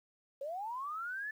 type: linear sweep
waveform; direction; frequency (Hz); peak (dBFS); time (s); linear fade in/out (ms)
sine; up; 530 to 1760; -37; 0.41-1.31; 5
effects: 11-bit